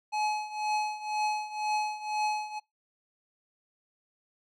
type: tone with tremolo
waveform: square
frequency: 849 Hz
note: G#5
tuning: 38 cents sharp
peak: -26 dBFS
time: 0.12-2.6 s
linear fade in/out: 20 ms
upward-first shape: triangle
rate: 2 Hz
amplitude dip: 85%
effects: noise-tail reverb RT60 0.2 s tail -25 dB re dry + low-pass 6000 Hz 12 dB/octave